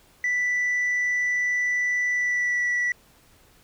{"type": "tone with pitch glide", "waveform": "sine", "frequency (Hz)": [1975.5, 1953.9], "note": ["B6", "B6"], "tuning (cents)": [0, -19], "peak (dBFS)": -19, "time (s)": [0.24, 2.92], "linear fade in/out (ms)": 2, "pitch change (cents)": -19, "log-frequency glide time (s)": [2.12, 2.66], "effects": ["tanh soft clip ceiling -20 dBFS", "pink hiss -57 dBFS RMS until 3.63 s"]}